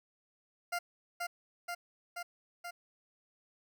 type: tone with echo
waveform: 20% pulse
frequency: 698.5 Hz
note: F5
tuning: in tune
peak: -28 dBFS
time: 0.72-0.79 s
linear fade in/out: 10 ms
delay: 480 ms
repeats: 4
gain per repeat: -2 dB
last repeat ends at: 2.71 s
effects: none